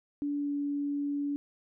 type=tone with pitch glide; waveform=sine; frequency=288.4 to 286.4 Hz; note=D4 to D4; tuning=-31 to -43 cents; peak=-29 dBFS; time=0.22-1.36 s; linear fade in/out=0 ms; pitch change=-12 cents; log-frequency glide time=0.37-0.53 s; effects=none